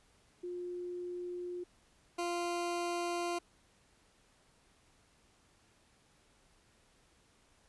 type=tone pair in turn; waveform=sine / 20% pulse; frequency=355.1 / 347.2 Hz; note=F4 / F4; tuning=+29 / -10 cents; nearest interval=unison; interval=39 cents; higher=first; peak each=-38 / -29 dBFS; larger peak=second; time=0.43-1.64 / 2.18-3.39 s; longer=neither; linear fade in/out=10 ms; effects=pink hiss -68 dBFS RMS until 7.68 s + resampled to 24000 Hz